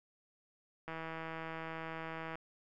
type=click train; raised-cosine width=0.5 ms; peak=-28 dBFS; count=240; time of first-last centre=0.88-2.355 s; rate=162 Hz; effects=none